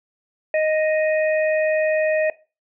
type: harmonic tone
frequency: 622.3 Hz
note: D#5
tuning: in tune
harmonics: 1 / 3 / 4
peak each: -17 / -27 / -29 dBFS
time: 0.54-2.3 s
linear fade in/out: 2 ms
effects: noise-tail reverb RT60 0.3 s tail -18 dB re dry